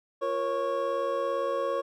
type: tone cluster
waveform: triangle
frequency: 349.5 / 470.3 / 548 / 1105 Hz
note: F4 / A#4 / C#5 / C#6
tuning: +1 / +15 / -20 / -6 cents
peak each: -36 / -31 / -27 / -31 dBFS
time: 0.21-1.82 s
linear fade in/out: 20 ms
effects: none